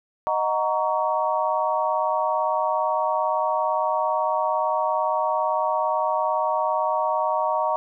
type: chord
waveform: sine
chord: D# minor seventh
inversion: none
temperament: equal with one note detuned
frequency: 622.3 / 740 / 932.3 / 1122.9 Hz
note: D#5 / F#5 / A#5 / C#6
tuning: 0 / 0 / 0 / +22 cents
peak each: -25 / -28 / -24 / -27 dBFS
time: 0.27-7.76 s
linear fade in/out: 0 ms
effects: none